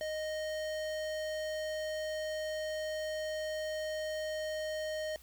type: tone with low-pass filter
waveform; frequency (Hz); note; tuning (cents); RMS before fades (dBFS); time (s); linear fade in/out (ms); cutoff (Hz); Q
square; 620; D#5; -6; -37; 0.01-5.16; 0; 6600; 0.81
effects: added 60 Hz sine -58 dBFS peak until 5.22 s + white hiss -60 dBFS RMS until 5.22 s

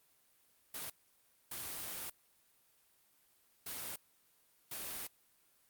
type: noise bursts at uneven times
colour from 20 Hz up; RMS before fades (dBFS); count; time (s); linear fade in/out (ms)
white; -43; 4; 0.74-0.9 / 1.51-2.1 / 3.66-3.96 / 4.71-5.07; 5
effects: white hiss -71 dBFS RMS until 5.69 s + Opus 32 kbps

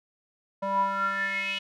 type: tone with band-pass filter sweep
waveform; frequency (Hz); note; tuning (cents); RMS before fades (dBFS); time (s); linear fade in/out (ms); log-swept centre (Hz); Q
square; 196; G3; 0; -28; 0.62-1.59; 10; 770 to 2900; 8.3
effects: none

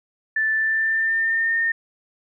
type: tone with pitch glide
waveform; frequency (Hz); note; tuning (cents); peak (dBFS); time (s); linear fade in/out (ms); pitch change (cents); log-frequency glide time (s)
sine; 1760 to 1826.3; A6 to A#6; 0 to -36; -18; 0.36-1.72; 5; +64; 0.53-1.56
effects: none

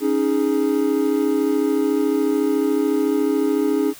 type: chord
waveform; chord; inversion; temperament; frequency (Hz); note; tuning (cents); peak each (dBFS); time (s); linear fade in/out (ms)
triangle; C# suspended second; none; equal; 277.2 / 311.1 / 415.3; C#4 / D#4 / G#4; 0 / 0 / 0; -19; 0-3.94; 50
effects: white hiss -42 dBFS RMS until 3.99 s

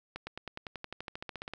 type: accelerating click train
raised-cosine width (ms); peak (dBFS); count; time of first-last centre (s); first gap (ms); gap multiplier
0.3; -23; 18; 0.16-1.536; 110; 0.96
effects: none

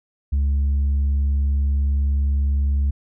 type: tone with tanh clipping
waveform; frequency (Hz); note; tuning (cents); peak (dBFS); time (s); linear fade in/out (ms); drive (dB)
sine; 70.1; C#2; +20; -17; 0.32-2.91; 10; 2
effects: none

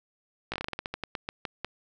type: slowing click train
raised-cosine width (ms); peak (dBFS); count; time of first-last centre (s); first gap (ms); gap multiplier
0.3; -16; 16; 0.52-1.646; 17; 1.19
effects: none

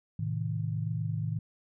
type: chord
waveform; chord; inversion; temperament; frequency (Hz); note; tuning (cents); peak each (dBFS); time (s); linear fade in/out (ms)
sine; A diminished; none; just; 110 / 132 / 158.4; A2 / C3 / Eb3; 0 / +16 / +31; -32 / -38 / -33; 0.19-1.39; 5
effects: none

